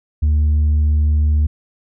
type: tone with tanh clipping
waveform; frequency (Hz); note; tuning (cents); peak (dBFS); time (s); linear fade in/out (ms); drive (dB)
triangle; 75.5; D2; +48; -12; 0.22-1.47; 10; 7
effects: none